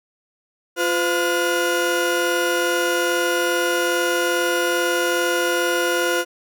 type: tone cluster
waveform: 35% pulse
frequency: 348.9 / 510 / 1438 Hz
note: F4 / C5 / F#6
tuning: -2 / -44 / -50 cents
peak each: -21 dBFS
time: 0.76-6.25 s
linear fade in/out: 50 ms
effects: none